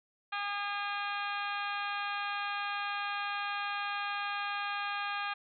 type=harmonic tone with a mistuned harmonic; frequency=406.6 Hz; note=G#4; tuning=37 cents flat; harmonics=2 / 3 / 4 / 5 / 6 / 7 / 8 / 9 / 10; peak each=-39 / -38 / -39 / -49 / -41 / -48 / -46 / -50 / -49 dBFS; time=0.32-5.34 s; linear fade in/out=10 ms; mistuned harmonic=7; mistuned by=-52 cents; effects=none